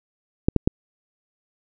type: clicks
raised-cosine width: 3 ms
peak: -3 dBFS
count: 3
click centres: 0.485 / 0.563 / 0.675 s
effects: none